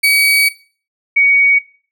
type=tone pair in turn; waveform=35% pulse / sine; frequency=2267 / 2245 Hz; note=C#7 / C#7; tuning=+38 / +21 cents; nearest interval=unison; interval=17 cents; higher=first; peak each=-7 dBFS; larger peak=neither; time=0.03-0.49 / 1.16-1.59 s; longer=first; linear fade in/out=10 ms; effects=noise-tail reverb RT60 0.4 s tail -17 dB re dry